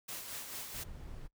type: noise with tremolo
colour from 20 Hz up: white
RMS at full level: -42 dBFS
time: 0.08-0.84 s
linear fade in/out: 10 ms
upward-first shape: sine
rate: 4.5 Hz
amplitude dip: 45%
type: noise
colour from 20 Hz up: brown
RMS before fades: -46 dBFS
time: 0.73-1.28 s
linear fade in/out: 20 ms
effects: noise-tail reverb RT60 0.1 s tail -20 dB re dry